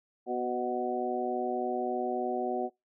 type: harmonic tone with a mistuned harmonic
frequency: 123.47 Hz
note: B2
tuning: in tune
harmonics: 2 / 3 / 4 / 5 / 6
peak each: -37 / -33 / -39 / -37 / -33 dBFS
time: 0.26-2.7 s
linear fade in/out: 50 ms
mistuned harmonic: 4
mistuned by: +28 cents
effects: noise-tail reverb RT60 0.2 s tail -25 dB re dry